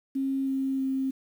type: tone with pitch steps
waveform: sine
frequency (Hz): 270 / 268.1 / 266.3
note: C#4 / C4 / C4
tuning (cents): -45 / +42 / +31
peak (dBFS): -25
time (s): 0.15-1.11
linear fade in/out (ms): 10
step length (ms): 320
effects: 9-bit